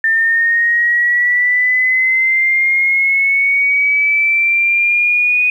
sine linear sweep, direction up, 1793 to 2482 Hz, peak -10 dBFS, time 0.04-5.5 s, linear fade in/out 2 ms, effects 8-bit

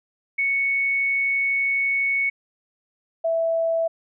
sine tone pair in turn, 2217 / 659.1 Hz, C#7 / E5, 0 / 0 cents, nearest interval octave + major sixth, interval 2100 cents, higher first, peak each -19 dBFS, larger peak neither, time 0.38-2.3 / 3.24-3.88 s, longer first, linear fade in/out 10 ms, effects none

